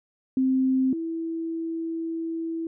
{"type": "tone pair in turn", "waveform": "sine", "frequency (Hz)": [261.7, 328.4], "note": ["C4", "E4"], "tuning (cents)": [0, -6], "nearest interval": "major third", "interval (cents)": 394, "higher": "second", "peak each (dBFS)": [-19, -27], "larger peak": "first", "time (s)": [[0.37, 0.93], [0.93, 2.67]], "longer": "second", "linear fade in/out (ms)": 2, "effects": []}